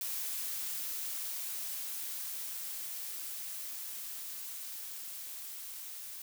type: noise with level ramp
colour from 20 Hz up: blue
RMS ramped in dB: -37 to -45 dBFS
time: 0.01-6.22 s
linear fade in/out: 2 ms
effects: none